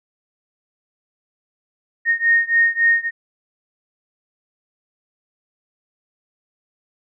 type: beating tone pair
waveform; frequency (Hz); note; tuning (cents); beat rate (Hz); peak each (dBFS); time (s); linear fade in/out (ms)
sine; 1849 / 1852.6; A#6 / A#6; -15 / -11; 3.6; -16 / -17; 2.05-3.11; 50
effects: none